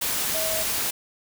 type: tone in noise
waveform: sine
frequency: 640 Hz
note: D#5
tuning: 49 cents sharp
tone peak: -29 dBFS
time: 0.34-0.63 s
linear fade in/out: 10 ms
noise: white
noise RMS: -26 dBFS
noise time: 0.01-0.91 s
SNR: -6 dB
effects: none